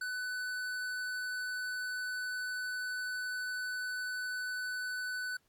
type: tone with tanh clipping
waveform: sine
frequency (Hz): 1498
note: F#6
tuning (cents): +21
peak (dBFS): -37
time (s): 0.01-5.37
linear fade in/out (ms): 5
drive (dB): 16
effects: pink hiss -75 dBFS RMS until 5.48 s + AAC 64 kbps